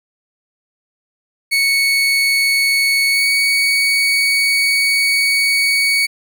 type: tone with pitch glide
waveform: 30% pulse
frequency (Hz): 2217 to 2239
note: C#7 to C#7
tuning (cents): 0 to +17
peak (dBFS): -10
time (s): 1.51-6.07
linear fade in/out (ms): 20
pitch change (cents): +17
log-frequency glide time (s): 3.1-3.28
effects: none